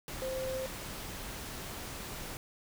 sine tone in noise, 523 Hz, C5, 1 cent flat, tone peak -34 dBFS, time 0.22-0.66 s, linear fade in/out 0 ms, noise pink, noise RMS -42 dBFS, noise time 0.08-2.37 s, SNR +5 dB, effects none

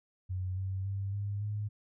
sine tone with pitch steps, 92.5 / 95.38 / 98.34 / 101.4 / 104.55 Hz, F#2 / G2 / G2 / G#2 / G#2, 0 / -47 / +6 / -41 / +12 cents, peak -32 dBFS, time 0.29-1.69 s, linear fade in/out 20 ms, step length 280 ms, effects none

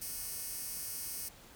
10% pulse tone with high-pass filter, 362.7 Hz, F#4, 34 cents flat, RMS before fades -41 dBFS, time 0.01-1.29 s, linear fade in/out 10 ms, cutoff 9100 Hz, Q 0.88, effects pink hiss -56 dBFS RMS until 1.55 s

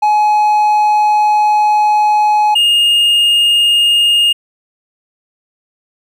triangle tone pair in turn, 844 / 2839 Hz, G#5 / F7, +28 / +28 cents, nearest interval octave + major sixth, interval 2100 cents, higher second, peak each -6 dBFS, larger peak neither, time 0.02-2.55 / 2.55-4.33 s, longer first, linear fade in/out 10 ms, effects none

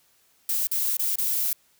violet noise with dropouts, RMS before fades -25 dBFS, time 0.49-1.53 s, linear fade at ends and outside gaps 2 ms, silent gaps 0.671-0.714 / 0.969-0.994 / 1.157-1.184 s, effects white hiss -63 dBFS RMS until 1.79 s

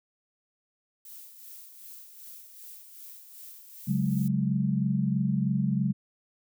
violet noise with tremolo, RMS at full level -45 dBFS, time 1.05-4.28 s, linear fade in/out 2 ms, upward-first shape sine, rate 2.6 Hz, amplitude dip 50%
sine chord, C# suspended fourth, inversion none, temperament just, 138.59 / 184.79 / 207.9 Hz, C#3 / F#3 / G#3, 0 / -2 / +2 cents, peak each -28 dBFS, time 3.87-5.93 s, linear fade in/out 20 ms
effects none

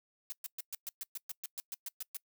blue noise bursts, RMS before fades -40 dBFS, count 14, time 0.3-2.168 s, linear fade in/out 0 ms, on 22 ms, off 120 ms, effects noise-tail reverb RT60 0.1 s tail -24 dB re dry

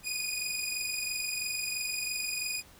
15% pulse tone pair together, 2460 / 2483 Hz, D#7 / D#7, -20 / -4 cents, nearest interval unison, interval 16 cents, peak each -28 dBFS, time 0.03-2.63 s, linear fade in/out 50 ms, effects pink hiss -56 dBFS RMS until 2.79 s

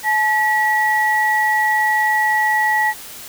sine tone pair together, 859.7 / 1930 Hz, A5 / B6, -40 / -40 cents, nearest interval octave + major second, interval 1400 cents, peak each -17 / -16 dBFS, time 0.03-2.94 s, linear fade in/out 50 ms, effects white hiss -35 dBFS RMS until 3.28 s

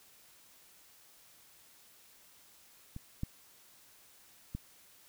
clicks, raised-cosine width 5 ms, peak -30 / -22 / -25 dBFS, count 3, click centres 2.964 / 3.234 / 4.55 s, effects white hiss -61 dBFS RMS until 5.08 s

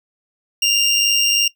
25% pulse tone with amplitude modulation, 2794 Hz, F7, in tune, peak -8 dBFS, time 0.62-1.48 s, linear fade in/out 5 ms, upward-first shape sine, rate 103 Hz, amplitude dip 35%, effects noise-tail reverb RT60 0.1 s tail -19 dB re dry

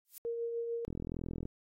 violet noise with exponential growth, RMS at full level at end -41 dBFS, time 0.05-0.18 s, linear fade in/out 0 ms, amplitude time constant 28 ms
sine tone with tremolo, 466.2 Hz, A#4, in tune, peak -32 dBFS, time 0.25-0.85 s, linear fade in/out 0 ms, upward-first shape triangle, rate 6.7 Hz, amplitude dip 40%
click train, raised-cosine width 3 ms, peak -26 dBFS, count 25, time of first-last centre 0.88-1.454 s, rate 41.8 Hz
effects AAC 48 kbps

